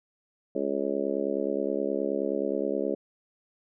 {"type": "harmonic tone", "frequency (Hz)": 69.5, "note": "C#2", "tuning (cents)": 5, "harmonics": [3, 4, 5, 6, 7, 8, 9], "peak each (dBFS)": [-36, -33, -33, -31, -38, -32, -38], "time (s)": [0.55, 2.95], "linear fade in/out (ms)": 5, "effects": []}